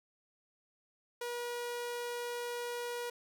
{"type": "tone", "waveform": "sawtooth", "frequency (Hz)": 481.1, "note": "B4", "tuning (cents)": -45, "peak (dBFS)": -33, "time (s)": [1.21, 3.1], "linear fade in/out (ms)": 5, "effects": []}